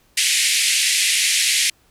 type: band-pass noise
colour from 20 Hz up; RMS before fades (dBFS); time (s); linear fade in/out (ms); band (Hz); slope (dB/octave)
pink; -18; 0.17-1.7; 5; 2000 to 11000; 48
effects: pink hiss -58 dBFS RMS until 1.9 s